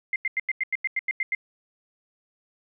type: tone bursts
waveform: sine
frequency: 2093 Hz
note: C7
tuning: in tune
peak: -22 dBFS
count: 11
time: 0.13-1.349 s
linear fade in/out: 2 ms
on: 29 ms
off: 90 ms
effects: none